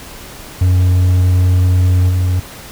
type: tone with level steps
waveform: triangle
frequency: 91 Hz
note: F#2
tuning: 28 cents flat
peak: -6 / -9 dBFS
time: 0.61-2.4 s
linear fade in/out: 5 ms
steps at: 2.09 s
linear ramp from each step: 5 ms
effects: pink hiss -33 dBFS RMS until 2.71 s